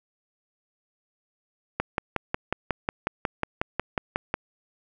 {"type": "click train", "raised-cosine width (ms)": 0.5, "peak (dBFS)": -9, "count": 15, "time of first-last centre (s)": [1.8, 4.341], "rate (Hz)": 5.51, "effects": []}